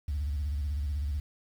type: tone with vibrato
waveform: sine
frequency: 72.4 Hz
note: D2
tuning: 24 cents flat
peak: -27 dBFS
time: 0.08-1.2 s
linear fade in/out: 5 ms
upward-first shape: square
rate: 16 Hz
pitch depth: 120 cents each way
effects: tanh soft clip ceiling -26 dBFS + 9-bit